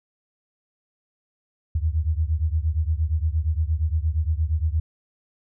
sine beating tone pair, 75.8 / 84.4 Hz, D#2 / E2, -45 / +41 cents, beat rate 8.6 Hz, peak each -22 / -24 dBFS, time 1.75-4.8 s, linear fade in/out 5 ms, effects none

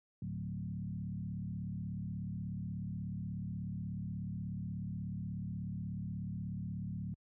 sine tone with frequency modulation, 145 Hz, D3, 22 cents flat, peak -37 dBFS, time 0.22-7.14 s, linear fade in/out 2 ms, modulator 36.5 Hz, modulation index 1.7, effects high-pass 60 Hz 12 dB/octave

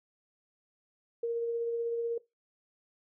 sine tone with tremolo, 466.2 Hz, A#4, in tune, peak -28 dBFS, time 1.23-2.18 s, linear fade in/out 5 ms, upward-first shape sine, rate 16 Hz, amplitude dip 25%, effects noise-tail reverb RT60 0.2 s tail -20 dB re dry

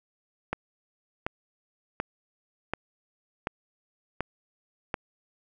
click train, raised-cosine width 0.5 ms, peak -13 dBFS, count 7, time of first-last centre 0.53-4.942 s, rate 1.36 Hz, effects none

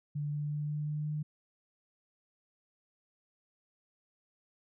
sine tone with pitch steps, 146.83 / 147.68 / 148.54 / 149.4 / 150.26 / 151.13 Hz, D3 / D3 / D3 / D3 / D3 / D3, 0 / +10 / +20 / +30 / +40 / +50 cents, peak -32 dBFS, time 0.15-1.23 s, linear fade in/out 10 ms, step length 180 ms, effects none

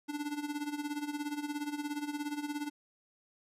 square tone with tremolo, 293.7 Hz, D4, in tune, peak -33 dBFS, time 0.08-2.7 s, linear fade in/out 20 ms, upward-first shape sine, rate 17 Hz, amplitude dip 75%, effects resampled to 32000 Hz

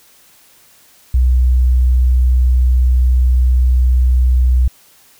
sine tone, 62.6 Hz, B1, 24 cents sharp, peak -8 dBFS, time 1.14-4.68 s, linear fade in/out 5 ms, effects white hiss -48 dBFS RMS until 5.19 s

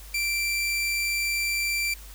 sawtooth tone, 2349 Hz, D7, in tune, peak -21 dBFS, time 0.14-1.94 s, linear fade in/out 5 ms, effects added 50 Hz sine -42 dBFS peak until 2.14 s + white hiss -48 dBFS RMS until 2.14 s

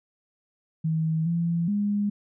sine tone with pitch steps, 159.8 / 169.2 / 204.9 Hz, D#3 / E3 / G#3, +47 / +45 / -23 cents, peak -22 dBFS, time 0.84-2.1 s, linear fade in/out 10 ms, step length 420 ms, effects none

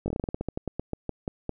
slowing click train, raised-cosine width 2 ms, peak -16 dBFS, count 18, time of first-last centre 0.06-1.493 s, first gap 20 ms, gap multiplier 1.16, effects none

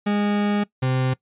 40% pulse tone pair in turn, 205.7 / 129.58 Hz, G#3 / C3, -16 / -16 cents, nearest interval minor sixth, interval 800 cents, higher first, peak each -18 dBFS, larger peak neither, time 0.06-0.64 / 0.82-1.14 s, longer first, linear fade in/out 10 ms, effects noise-tail reverb RT60 0.1 s tail -21 dB re dry + resampled to 8000 Hz

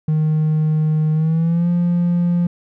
triangle tone with pitch glide, 155.1 to 174.09 Hz, D#3 to F3, -5 to -5 cents, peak -11 dBFS, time 0.08-2.47 s, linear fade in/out 5 ms, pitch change +200 cents, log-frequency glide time 1.13-1.69 s, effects tanh soft clip ceiling -8 dBFS

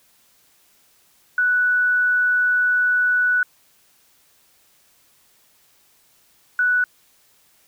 sine tone bursts at uneven times, 1480 Hz, F#6, in tune, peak -15 dBFS, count 2, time 1.38-3.43 / 6.59-6.84 s, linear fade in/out 2 ms, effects white hiss -58 dBFS RMS until 7.67 s

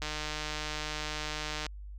click train, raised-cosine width 0.2 ms, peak -18 dBFS, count 251, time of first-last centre 0.02-1.665 s, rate 152 Hz, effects added 50 Hz sine -41 dBFS peak until 1.98 s

